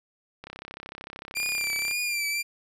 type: click train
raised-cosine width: 0.3 ms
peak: -23 dBFS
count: 50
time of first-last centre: 0.44-1.911 s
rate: 33.3 Hz
type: tone with vibrato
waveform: sawtooth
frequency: 2375 Hz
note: D7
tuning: 19 cents sharp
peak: -23 dBFS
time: 1.35-2.43 s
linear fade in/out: 20 ms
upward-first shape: triangle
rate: 1.9 Hz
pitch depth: 60 cents each way
effects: resampled to 32000 Hz